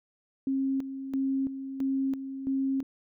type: tone with tremolo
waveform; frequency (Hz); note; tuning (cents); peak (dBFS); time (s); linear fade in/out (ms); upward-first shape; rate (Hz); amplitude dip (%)
sine; 269; C4; +48; -25; 0.47-2.83; 2; square; 1.5; 65
effects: none